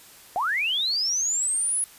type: linear sweep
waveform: sine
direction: up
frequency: 674 to 10500 Hz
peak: -22 dBFS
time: 0.36-1.84 s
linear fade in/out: 0 ms
effects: white hiss -49 dBFS RMS until 1.98 s + resampled to 32000 Hz